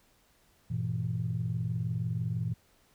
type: chord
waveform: sine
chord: E diminished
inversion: first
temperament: just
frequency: 98.89 / 118.67 / 164.81 Hz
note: G2 / Bb2 / E3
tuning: +16 / +31 / 0 cents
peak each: -36 / -31 / -34 dBFS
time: 0.7-2.54 s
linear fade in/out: 10 ms
effects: tanh soft clip ceiling -21 dBFS + pink hiss -66 dBFS RMS until 2.94 s